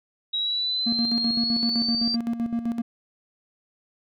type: exponential sweep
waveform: sine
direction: up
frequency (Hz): 3834 to 4699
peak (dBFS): -23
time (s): 0.33-2.16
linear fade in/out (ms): 10
type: tone with tremolo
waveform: triangle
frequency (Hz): 233.1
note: A#3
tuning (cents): 0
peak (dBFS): -20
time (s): 0.86-2.82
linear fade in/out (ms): 10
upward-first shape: square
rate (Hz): 7.8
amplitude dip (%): 65
effects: none